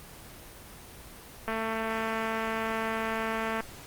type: click train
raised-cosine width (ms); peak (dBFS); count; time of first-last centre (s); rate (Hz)
0.5; -17; 475; 1.48-3.606; 223
effects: pink hiss -47 dBFS RMS until 3.86 s + Opus 24 kbps